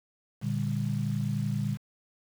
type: chord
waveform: sine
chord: G minor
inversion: first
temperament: equal with one note detuned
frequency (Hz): 116.54 / 146.83 / 199.88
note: Bb2 / D3 / G3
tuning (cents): 0 / 0 / +34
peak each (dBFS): -31 / -31 / -32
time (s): 0.41-1.78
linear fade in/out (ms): 50
effects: 8-bit